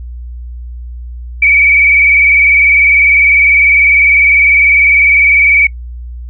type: tone with vibrato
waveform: sine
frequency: 2276 Hz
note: C#7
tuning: 45 cents sharp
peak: -4 dBFS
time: 1.42-5.67 s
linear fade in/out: 5 ms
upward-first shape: square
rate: 20 Hz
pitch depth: 35 cents each way
effects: noise-tail reverb RT60 0.1 s tail -23 dB re dry + added 60 Hz sine -22 dBFS peak until 6.29 s